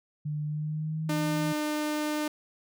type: tone with pitch glide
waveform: sine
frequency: 150 to 160.77 Hz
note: D3 to E3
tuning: +37 to -43 cents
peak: -29 dBFS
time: 0.25-1.53 s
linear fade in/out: 10 ms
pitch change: +120 cents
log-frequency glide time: 0.46-1.21 s
type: tone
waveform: sawtooth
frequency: 301.7 Hz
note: D4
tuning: 47 cents sharp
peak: -24 dBFS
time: 1.09-2.28 s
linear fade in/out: 5 ms
effects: none